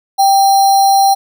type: tone with sample-and-hold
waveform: sine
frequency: 785 Hz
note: G5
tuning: 2 cents sharp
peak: -6 dBFS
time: 0.18-1.15 s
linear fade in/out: 20 ms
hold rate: 4900 Hz
effects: none